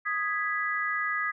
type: chord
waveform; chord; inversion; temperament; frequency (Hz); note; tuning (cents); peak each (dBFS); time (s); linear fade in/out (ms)
sine; G# minor; second; equal; 1244.5 / 1661.2 / 1975.5; D#6 / G#6 / B6; 0 / 0 / 0; -31; 0.05-1.32; 20
effects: none